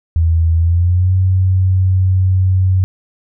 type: tone with pitch glide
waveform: sine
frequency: 82.3 to 93.45 Hz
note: E2 to F#2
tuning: -2 to +18 cents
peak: -9 dBFS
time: 0.16-2.84 s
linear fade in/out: 0 ms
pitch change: +220 cents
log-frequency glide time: 0.56-1.14 s
effects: none